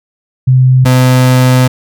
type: tone pair in turn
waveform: sine / 35% pulse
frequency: 128.9 / 127.57 Hz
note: C3 / C3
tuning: -26 / -43 cents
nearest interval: unison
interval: 17 cents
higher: first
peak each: -3 dBFS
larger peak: neither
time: 0.47-0.85 / 0.85-1.68 s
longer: second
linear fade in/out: 10 ms
effects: none